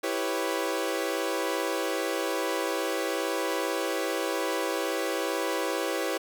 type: chord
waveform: sawtooth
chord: C# half-diminished seventh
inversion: first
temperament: equal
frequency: 329.6 / 392 / 493.9 / 554.4 Hz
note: E4 / G4 / B4 / C#5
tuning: 0 / 0 / 0 / 0 cents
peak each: -29 dBFS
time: 0.03-6.18 s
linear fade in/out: 10 ms
effects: none